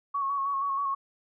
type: tone with vibrato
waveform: sine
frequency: 1108.7 Hz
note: C#6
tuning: in tune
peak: -26 dBFS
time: 0.14-0.95 s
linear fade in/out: 10 ms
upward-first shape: square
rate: 6.3 Hz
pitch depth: 28 cents each way
effects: none